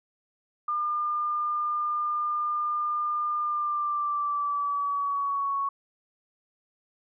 sine tone with pitch glide, 1204 to 1110.5 Hz, D6 to C#6, +43 to +3 cents, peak -25 dBFS, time 0.68-5.69 s, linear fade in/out 5 ms, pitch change -140 cents, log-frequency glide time 3.42-5.58 s, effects none

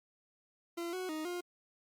40% pulse tone with pitch steps, 341.1 / 369.4 / 311.7 / 353.7 Hz, F4 / F#4 / D#4 / F4, -41 / -3 / +3 / +22 cents, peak -36 dBFS, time 0.77-1.41 s, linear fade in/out 10 ms, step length 160 ms, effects Opus 48 kbps

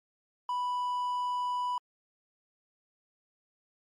triangle tone, 987.8 Hz, B5, in tune, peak -27 dBFS, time 0.49-1.78 s, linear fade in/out 2 ms, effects MP3 48 kbps

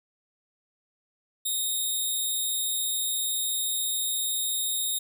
10% pulse tone with amplitude modulation, 3717 Hz, A#7, 6 cents flat, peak -17 dBFS, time 1.45-4.99 s, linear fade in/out 10 ms, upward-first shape sine, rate 220 Hz, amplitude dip 30%, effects none

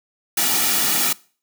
white noise with comb filter, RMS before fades -19 dBFS, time 0.37-1.13 s, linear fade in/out 5 ms, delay 1.9 ms, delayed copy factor -0.6, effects noise-tail reverb RT60 0.4 s tail -22 dB re dry + high-pass 150 Hz 12 dB/octave

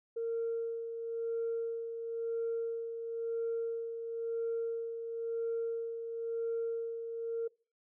sine tone with tremolo, 460 Hz, A#4, 23 cents flat, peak -30 dBFS, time 0.16-7.48 s, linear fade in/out 10 ms, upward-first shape sine, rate 0.98 Hz, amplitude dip 55%, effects noise-tail reverb RT60 0.4 s tail -25 dB re dry + tanh soft clip ceiling -28 dBFS

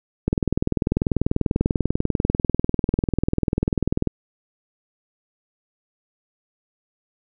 click train, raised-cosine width 3 ms, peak -6 dBFS, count 78, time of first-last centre 0.28-4.073 s, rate 20.3 Hz, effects none

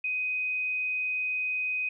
sine tone, 2506 Hz, D#7, 12 cents sharp, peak -27 dBFS, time 0.04-1.89 s, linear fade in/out 5 ms, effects none

